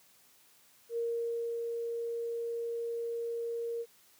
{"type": "tone with ADSR envelope", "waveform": "sine", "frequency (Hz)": 466.2, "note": "A#4", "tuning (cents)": 0, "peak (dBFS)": -30, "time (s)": [0.89, 3.86], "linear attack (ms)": 81, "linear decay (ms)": 610, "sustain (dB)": -3, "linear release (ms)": 52, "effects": ["white hiss -63 dBFS RMS until 4.19 s", "high-pass 80 Hz 12 dB/octave"]}